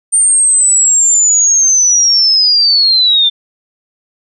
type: linear sweep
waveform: sine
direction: down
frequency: 8900 to 3542 Hz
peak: -6 dBFS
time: 0.12-3.3 s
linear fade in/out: 20 ms
effects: none